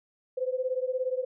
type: beating tone pair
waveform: sine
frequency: 506 / 523 Hz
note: B4 / C5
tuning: +42 / -1 cents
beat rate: 17 Hz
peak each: -29 / -31 dBFS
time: 0.37-1.25 s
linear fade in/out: 10 ms
effects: none